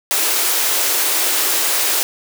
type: high-pass noise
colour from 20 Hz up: white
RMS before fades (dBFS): -17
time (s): 0.11-2.03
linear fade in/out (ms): 0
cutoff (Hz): 290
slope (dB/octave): 96
effects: none